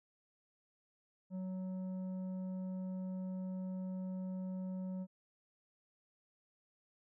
triangle tone with tanh clipping, 186.1 Hz, F#3, 10 cents sharp, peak -40 dBFS, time 1.3-5.07 s, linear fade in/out 50 ms, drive 12 dB, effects none

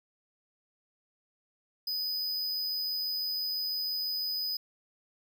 square tone, 4993 Hz, D#8, 5 cents sharp, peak -31 dBFS, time 1.87-4.57 s, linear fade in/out 5 ms, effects none

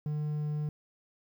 triangle tone, 150.2 Hz, D3, 39 cents sharp, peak -28 dBFS, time 0.06-0.69 s, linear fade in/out 2 ms, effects 11-bit

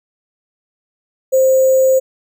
sine tone with sample-and-hold, 525 Hz, C5, 6 cents sharp, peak -8 dBFS, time 1.32-2 s, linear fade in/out 20 ms, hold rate 7350 Hz, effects none

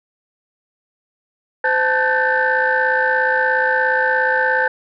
sine tone cluster, 514 / 878 / 1512 / 1569 / 1778 Hz, C5 / A5 / F#6 / G6 / A6, -31 / -4 / +37 / +1 / +18 cents, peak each -20 dBFS, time 1.64-4.68 s, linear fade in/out 5 ms, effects tanh soft clip ceiling -5 dBFS

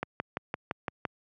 click train, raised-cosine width 0.5 ms, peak -15 dBFS, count 7, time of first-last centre 0.03-1.052 s, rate 5.87 Hz, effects high-pass 100 Hz 12 dB/octave

